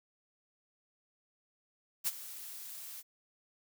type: noise with ADSR envelope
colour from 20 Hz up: blue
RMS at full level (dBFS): -30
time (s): 2.04-3.03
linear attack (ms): 33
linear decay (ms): 32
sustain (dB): -16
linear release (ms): 37
effects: none